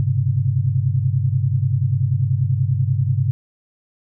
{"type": "tone cluster", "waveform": "sine", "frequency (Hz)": [100, 126.4, 136.7], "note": ["G2", "B2", "C#3"], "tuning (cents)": [35, 41, -24], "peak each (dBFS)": -20, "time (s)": [0, 3.31], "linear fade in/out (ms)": 0, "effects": []}